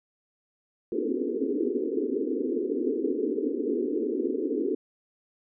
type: band-pass noise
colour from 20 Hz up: white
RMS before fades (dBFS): -28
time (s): 0.92-4.75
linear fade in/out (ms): 2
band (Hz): 240 to 460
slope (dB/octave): 96
effects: none